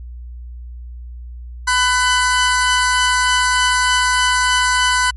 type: tone pair together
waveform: sawtooth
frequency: 1001.1 / 1500 Hz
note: B5 / F#6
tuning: +23 / +23 cents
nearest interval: perfect fifth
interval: 700 cents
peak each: -12 dBFS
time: 1.67-5.11 s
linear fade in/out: 10 ms
effects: added 60 Hz sine -29 dBFS peak until 5.16 s + MP3 48 kbps